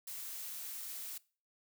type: noise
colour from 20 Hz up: blue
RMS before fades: -44 dBFS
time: 0.07-1.18 s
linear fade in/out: 5 ms
effects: noise-tail reverb RT60 0.4 s tail -22 dB re dry